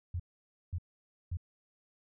sine tone bursts, 87.31 Hz, F2, in tune, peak -32 dBFS, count 3, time 0.14-1.371 s, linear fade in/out 5 ms, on 57 ms, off 530 ms, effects none

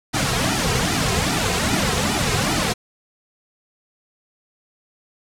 pink noise with flanger, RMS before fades -20 dBFS, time 0.13-2.74 s, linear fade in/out 20 ms, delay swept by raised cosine 1.8 to 3.5 ms, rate 2.5 Hz, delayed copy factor -0.95, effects low-pass 9000 Hz 12 dB/octave

